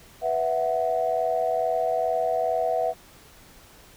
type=chord; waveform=sine; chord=B suspended fourth; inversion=none; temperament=just; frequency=493.9 / 658.5 / 740.8 Hz; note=B4 / E5 / F#5; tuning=0 / -2 / +2 cents; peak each=-28 / -24 / -26 dBFS; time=0.21-2.94 s; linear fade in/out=50 ms; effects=tanh soft clip ceiling -12 dBFS + pink hiss -51 dBFS RMS until 3.96 s